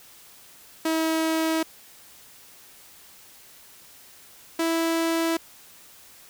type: tone pair in turn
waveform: sawtooth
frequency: 321.4 / 329.3 Hz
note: E4 / E4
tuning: -44 / -2 cents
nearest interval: unison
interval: 42 cents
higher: second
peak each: -18 dBFS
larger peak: neither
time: 0.85-1.63 / 4.59-5.37 s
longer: neither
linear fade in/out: 5 ms
effects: white hiss -50 dBFS RMS until 6.29 s